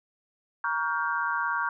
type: chord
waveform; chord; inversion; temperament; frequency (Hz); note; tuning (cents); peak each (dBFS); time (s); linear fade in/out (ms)
sine; G half-diminished seventh; first; just; 940.8 / 1128.9 / 1411.2 / 1568; Bb5 / Db6 / F6 / G6; +16 / +31 / +18 / 0; -31; 0.64-1.69; 2
effects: none